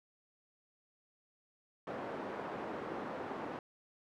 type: band-pass noise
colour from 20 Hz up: pink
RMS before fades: -42 dBFS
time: 1.87-3.59 s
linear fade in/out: 2 ms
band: 290 to 1100 Hz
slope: 12 dB/octave
effects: none